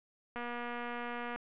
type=click train; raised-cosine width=0.5 ms; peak=-26 dBFS; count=241; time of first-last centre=0.36-1.36 s; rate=240 Hz; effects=resampled to 8000 Hz + 10-bit